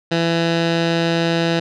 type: tone with low-pass filter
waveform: 15% pulse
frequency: 167.1 Hz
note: E3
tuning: 24 cents sharp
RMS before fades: -18 dBFS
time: 0.11-1.6 s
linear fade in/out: 10 ms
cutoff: 4000 Hz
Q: 1.9
effects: none